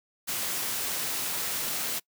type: noise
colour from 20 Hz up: white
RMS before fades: -31 dBFS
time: 0.27-2 s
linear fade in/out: 20 ms
effects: noise-tail reverb RT60 0.1 s tail -24 dB re dry + high-pass 100 Hz 12 dB/octave